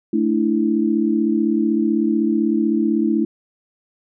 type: chord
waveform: sine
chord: A suspended fourth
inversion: none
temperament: equal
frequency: 220 / 293.7 / 329.6 Hz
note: A3 / D4 / E4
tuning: 0 / 0 / 0 cents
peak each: -19 / -21 / -19 dBFS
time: 0.13-3.25 s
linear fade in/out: 5 ms
effects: none